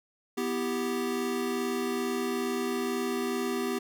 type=chord; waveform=square; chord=E minor; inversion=second; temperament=equal; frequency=246.9 / 329.6 / 392 Hz; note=B3 / E4 / G4; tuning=0 / 0 / 0 cents; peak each=-33 / -38 / -32 dBFS; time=0.37-3.79 s; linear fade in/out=10 ms; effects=none